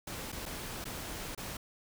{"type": "noise with dropouts", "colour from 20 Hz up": "pink", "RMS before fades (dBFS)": -41, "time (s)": [0.07, 1.57], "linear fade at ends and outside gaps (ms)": 5, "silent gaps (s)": [[0.32, 0.325], [0.456, 0.46], [0.843, 0.853], [1.35, 1.376]], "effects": []}